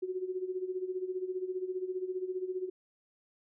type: tone with tremolo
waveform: sine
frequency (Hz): 370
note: F#4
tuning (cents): 0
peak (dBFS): -30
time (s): 0.02-2.7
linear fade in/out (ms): 10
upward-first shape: sine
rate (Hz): 15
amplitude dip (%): 75
effects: none